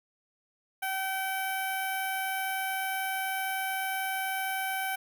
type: tone with notch filter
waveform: 10% pulse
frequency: 767 Hz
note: G5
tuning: 38 cents flat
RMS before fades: -32 dBFS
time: 0.82-4.96 s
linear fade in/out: 10 ms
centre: 4400 Hz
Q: 0.53
effects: none